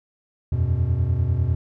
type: chord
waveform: triangle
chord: E suspended second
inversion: none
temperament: equal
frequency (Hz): 82.41 / 92.5 / 123.47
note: E2 / F#2 / B2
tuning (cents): 0 / 0 / 0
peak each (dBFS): -21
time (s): 0.52-1.55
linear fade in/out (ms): 5
effects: none